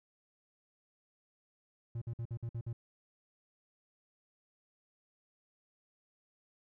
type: tone bursts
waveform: triangle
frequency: 116.54 Hz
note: A#2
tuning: in tune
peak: -34 dBFS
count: 7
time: 1.95-2.73 s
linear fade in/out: 5 ms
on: 66 ms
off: 53 ms
effects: none